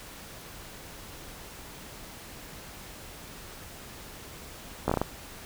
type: slowing click train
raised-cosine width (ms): 1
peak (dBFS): -11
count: 6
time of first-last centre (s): 4.88-5.016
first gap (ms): 15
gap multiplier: 1.3
effects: pink hiss -45 dBFS RMS until 5.45 s